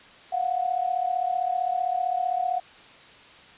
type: tone pair together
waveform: sine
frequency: 700.5 / 736 Hz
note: F5 / F#5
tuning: +5 / -9 cents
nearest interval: minor second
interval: 86 cents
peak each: -27 / -25 dBFS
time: 0.32-2.6 s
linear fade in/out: 10 ms
effects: white hiss -49 dBFS RMS until 3.57 s + resampled to 8000 Hz